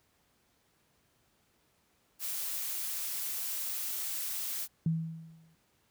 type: noise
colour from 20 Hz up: blue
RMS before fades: -36 dBFS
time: 2.19-4.68 s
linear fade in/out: 50 ms
type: tone with exponential decay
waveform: sine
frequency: 162.5 Hz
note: E3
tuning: 24 cents flat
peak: -24 dBFS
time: 4.86-5.55 s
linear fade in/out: 2 ms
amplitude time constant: 150 ms
effects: pink hiss -71 dBFS RMS until 5.9 s + high-pass 60 Hz 12 dB/octave